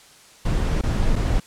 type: noise with dropouts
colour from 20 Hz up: brown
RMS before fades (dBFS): -20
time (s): 0.45-1.4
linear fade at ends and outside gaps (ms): 5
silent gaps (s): 0.813-0.834 / 1.157-1.161
effects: white hiss -49 dBFS RMS until 1.46 s + low-pass 9000 Hz 12 dB/octave